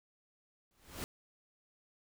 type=noise with exponential growth; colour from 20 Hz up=pink; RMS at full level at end=-38 dBFS; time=0.71-1.04 s; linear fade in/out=0 ms; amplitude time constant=70 ms; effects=none